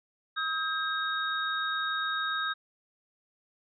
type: tone cluster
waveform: sine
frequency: 1274 / 1601 / 3750 Hz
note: D#6 / G6 / A#7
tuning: +41 / +36 / +10 cents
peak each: -32 / -32 / -35 dBFS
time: 0.36-2.54 s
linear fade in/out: 20 ms
effects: none